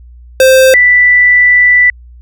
square / sine tone pair in turn, 523.3 / 1975.7 Hz, C5 / B6, 0 / 0 cents, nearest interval octave + major seventh, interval 2300 cents, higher second, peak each -3 dBFS, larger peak neither, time 0.4-0.74 / 0.74-1.9 s, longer second, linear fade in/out 2 ms, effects added 60 Hz sine -32 dBFS peak until 2.21 s

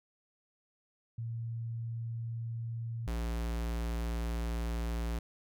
sine / square tone pair in turn, 115.3 / 57.65 Hz, A#2 / A#1, -19 / -19 cents, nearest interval octave, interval 1200 cents, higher first, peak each -35 / -33 dBFS, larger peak second, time 1.18-3.07 / 3.07-5.19 s, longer second, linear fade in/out 5 ms, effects none

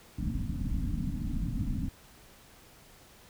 pink low-pass noise, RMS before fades -32 dBFS, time 0.18-1.89 s, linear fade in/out 5 ms, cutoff 290 Hz, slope 96 dB/octave, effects pink hiss -56 dBFS RMS until 3.29 s

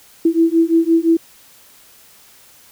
sine beating tone pair, 327.4 / 333.2 Hz, E4 / E4, -12 / +19 cents, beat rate 5.8 Hz, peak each -14 dBFS, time 0.25-1.17 s, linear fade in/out 5 ms, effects white hiss -47 dBFS RMS until 2.71 s

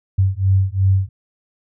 sine beating tone pair, 94.6 / 97.4 Hz, F#2 / G2, +39 / -11 cents, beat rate 2.8 Hz, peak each -16 dBFS, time 0.18-1.09 s, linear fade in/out 10 ms, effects none

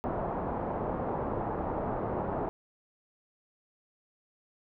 white low-pass noise, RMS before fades -33 dBFS, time 0.04-2.49 s, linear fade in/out 0 ms, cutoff 910 Hz, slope 24 dB/octave, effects none

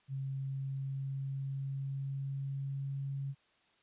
sine tone with pitch glide, 135.3 to 137.74 Hz, C#3 to C#3, -42 to -11 cents, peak -35 dBFS, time 0.08-3.35 s, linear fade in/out 50 ms, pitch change +31 cents, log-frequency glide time 0.29-3.02 s, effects white hiss -70 dBFS RMS until 3.82 s + resampled to 8000 Hz

